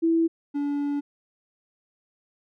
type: tone pair in turn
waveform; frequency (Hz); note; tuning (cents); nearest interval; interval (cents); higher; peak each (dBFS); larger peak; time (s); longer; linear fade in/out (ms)
sine / triangle; 329.6 / 287; E4 / D4; 0 / -40; major second; 240; first; -18 / -22; first; 0.02-0.28 / 0.54-1.01; second; 20
effects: none